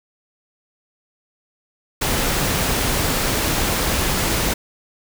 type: noise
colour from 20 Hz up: pink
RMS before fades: -20 dBFS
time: 2.01-4.54 s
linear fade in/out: 10 ms
effects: none